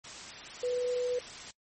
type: tone in noise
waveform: sine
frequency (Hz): 493.9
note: B4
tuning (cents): 0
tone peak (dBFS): -28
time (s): 0.63-1.19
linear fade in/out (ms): 5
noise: white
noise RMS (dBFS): -44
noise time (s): 0.04-1.51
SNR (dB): +13
effects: noise-tail reverb RT60 0.1 s tail -23 dB re dry + MP3 32 kbps